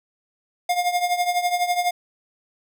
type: tone with tremolo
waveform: square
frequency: 710 Hz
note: F5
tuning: 28 cents sharp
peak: -17 dBFS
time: 0.69-1.91 s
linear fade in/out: 5 ms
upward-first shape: triangle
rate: 12 Hz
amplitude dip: 80%
effects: none